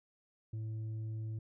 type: tone with tanh clipping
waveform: sine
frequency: 110 Hz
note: A2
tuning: in tune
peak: -38 dBFS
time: 0.53-1.39 s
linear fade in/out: 5 ms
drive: 4 dB
effects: none